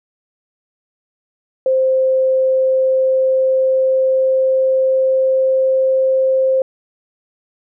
sine tone with pitch glide, 523.3 to 526.3 Hz, C5 to C5, 0 to +10 cents, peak -11 dBFS, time 1.66-6.62 s, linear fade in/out 2 ms, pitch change +10 cents, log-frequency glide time 2.35-6.05 s, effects none

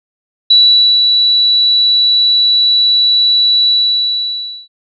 sine tone with ADSR envelope, 3939 Hz, B7, 5 cents flat, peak -3 dBFS, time 0.5-4.68 s, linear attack 8 ms, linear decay 490 ms, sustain -4 dB, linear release 1000 ms, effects none

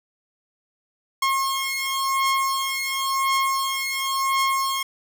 sawtooth beating tone pair, 1078 / 1078.94 Hz, C#6 / C#6, -49 / -47 cents, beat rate 0.94 Hz, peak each -21 / -20 dBFS, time 1.22-4.83 s, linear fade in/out 5 ms, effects none

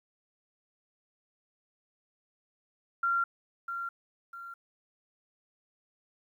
sine tone with echo, 1379 Hz, F6, 22 cents flat, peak -25 dBFS, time 3.03-3.24 s, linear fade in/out 5 ms, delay 650 ms, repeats 2, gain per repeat -8 dB, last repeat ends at 4.54 s, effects 11-bit

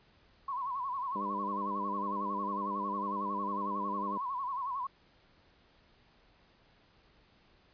sine tone with vibrato, 1045 Hz, C6, 2 cents flat, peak -33 dBFS, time 0.48-4.87 s, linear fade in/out 5 ms, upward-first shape sine, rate 11 Hz, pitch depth 120 cents each way
harmonic tone, 100.6 Hz, G2, 45 cents sharp, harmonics 2 / 3 / 4 / 5 / 6, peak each -40 / -44 / -46 / -48 / -50 dBFS, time 1.15-4.18 s, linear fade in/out 5 ms
effects pink hiss -65 dBFS RMS until 7.73 s + resampled to 11025 Hz

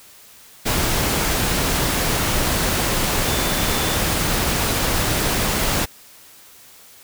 sine tone in noise, 3520 Hz, A7, in tune, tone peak -31 dBFS, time 3.25-3.97 s, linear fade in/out 20 ms, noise pink, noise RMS -20 dBFS, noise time 0.65-5.86 s, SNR -14 dB, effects white hiss -46 dBFS RMS until 7.03 s

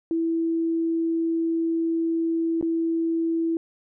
sine tone with dropouts, 329.6 Hz, E4, in tune, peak -21 dBFS, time 0.11-3.57 s, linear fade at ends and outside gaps 1 ms, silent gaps 2.612-2.626 s, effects none

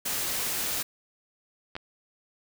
white noise, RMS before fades -30 dBFS, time 0.05-0.83 s, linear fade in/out 10 ms
clicks, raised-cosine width 0.3 ms, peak -20 dBFS, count 2, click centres 1.754 / 1.765 s
effects none

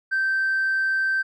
triangle tone with tanh clipping, 1557 Hz, G6, 12 cents flat, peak -20 dBFS, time 0.11-1.23 s, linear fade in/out 20 ms, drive 5 dB, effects none

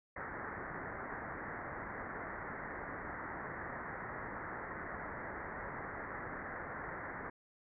white low-pass noise, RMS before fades -44 dBFS, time 0.16-7.3 s, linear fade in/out 5 ms, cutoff 2000 Hz, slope 96 dB/octave, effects none

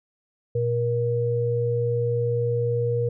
sine tone pair together, 118.8 / 475.2 Hz, A#2 / A#4, +33 / +33 cents, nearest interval 2 octaves, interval 2400 cents, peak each -24 / -23 dBFS, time 0.55-3.09 s, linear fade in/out 5 ms, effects none

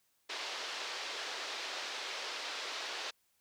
white band-pass noise, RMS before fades -41 dBFS, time 0.29-3.11 s, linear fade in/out 10 ms, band 380 to 4900 Hz, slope 24 dB/octave, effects white hiss -75 dBFS RMS until 3.4 s

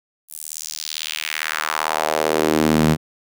sawtooth tone with high-pass filter sweep, 77.78 Hz, D#2, in tune, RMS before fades -21 dBFS, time 0.28-2.97 s, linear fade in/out 50 ms, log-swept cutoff 11000 to 160 Hz, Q 2, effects none

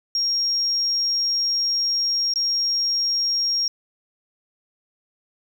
triangle tone with dropouts, 5580 Hz, F8, 2 cents flat, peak -16 dBFS, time 0.15-3.68 s, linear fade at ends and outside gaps 2 ms, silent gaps 2.338-2.358 s, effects tanh soft clip ceiling -17 dBFS + 9-bit

